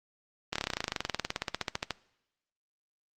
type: slowing click train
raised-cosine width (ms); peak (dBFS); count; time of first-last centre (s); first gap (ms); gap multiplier
0.2; -12; 30; 0.53-1.907; 26; 1.04
effects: noise-tail reverb RT60 0.9 s tail -21 dB re dry + Opus 32 kbps